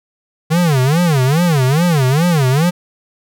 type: tone with vibrato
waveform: square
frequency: 150.5 Hz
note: D3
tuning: 43 cents sharp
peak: -11 dBFS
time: 0.5-2.71 s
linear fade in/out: 20 ms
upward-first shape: sine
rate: 2.4 Hz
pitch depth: 290 cents each way
effects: none